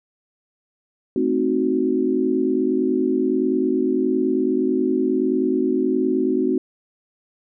sine chord, A diminished seventh, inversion none, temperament equal, 220 / 261.6 / 311.1 / 370 Hz, A3 / C4 / Eb4 / Gb4, 0 / 0 / 0 / 0 cents, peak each -27 / -21 / -24 / -21 dBFS, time 1.16-6.58 s, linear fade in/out 2 ms, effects none

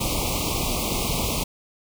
pink band-stop noise, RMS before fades -25 dBFS, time 0-1.44 s, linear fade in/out 10 ms, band 1200 to 2200 Hz, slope 96 dB/octave, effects none

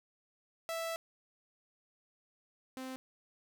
sawtooth tone pair in turn, 659.3 / 260.1 Hz, E5 / C4, 0 / -10 cents, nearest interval octave + major third, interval 1610 cents, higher first, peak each -32 / -37 dBFS, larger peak first, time 0.69-0.96 / 2.77-2.96 s, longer first, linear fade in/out 0 ms, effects none

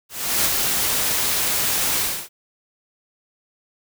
white noise with ADSR envelope, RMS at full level -18 dBFS, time 0.09-2.29 s, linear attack 360 ms, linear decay 25 ms, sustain -3 dB, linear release 280 ms, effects none

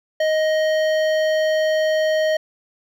sine tone with hard clipping, 625 Hz, D#5, 8 cents sharp, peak -18 dBFS, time 0.2-2.37 s, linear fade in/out 5 ms, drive 13 dB, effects none

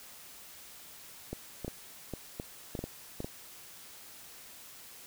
clicks, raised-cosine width 2 ms, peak -23 dBFS, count 10, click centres 1.33 / 1.647 / 1.68 / 2.137 / 2.399 / 2.752 / 2.791 / 2.84 / 3.204 / 3.245 s, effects white hiss -51 dBFS RMS until 5.06 s

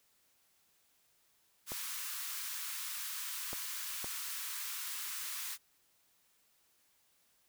white high-pass noise, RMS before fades -41 dBFS, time 1.66-5.58 s, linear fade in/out 50 ms, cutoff 1000 Hz, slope 48 dB/octave
clicks, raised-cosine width 1 ms, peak -28 dBFS, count 3, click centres 1.719 / 3.531 / 4.044 s
effects white hiss -72 dBFS RMS until 7.48 s

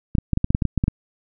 clicks, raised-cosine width 5 ms, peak -6 dBFS, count 12, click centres 0.152 / 0.184 / 0.333 / 0.374 / 0.444 / 0.505 / 0.549 / 0.622 / 0.653 / 0.777 / 0.839 / 0.881 s, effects none

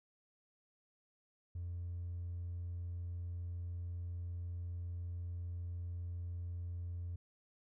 sine tone with hard clipping, 87.31 Hz, F2, in tune, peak -40 dBFS, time 1.55-7.16 s, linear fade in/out 5 ms, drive 1 dB, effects none

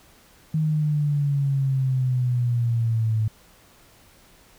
sine exponential sweep, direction down, 157.6 to 108.4 Hz, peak -19 dBFS, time 0.54-3.28 s, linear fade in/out 5 ms, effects pink hiss -54 dBFS RMS until 4.58 s

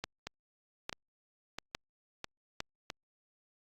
two click trains, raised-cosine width 0.2 ms, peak -21 / -18 dBFS, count 5 / 4, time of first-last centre 0.27-2.902 / 0.04-2.604 s, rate 1.52 / 1.17 Hz, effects Opus 48 kbps

